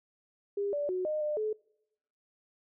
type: tone with pitch steps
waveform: sine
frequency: 403.3 / 581 / 367.8 / 612 / 601 / 430 Hz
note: G4 / D5 / F#4 / D#5 / D5 / A4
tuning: +49 / -19 / -10 / -29 / +40 / -40 cents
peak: -29 dBFS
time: 0.57-1.53 s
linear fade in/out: 5 ms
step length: 160 ms
effects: noise-tail reverb RT60 0.8 s tail -25 dB re dry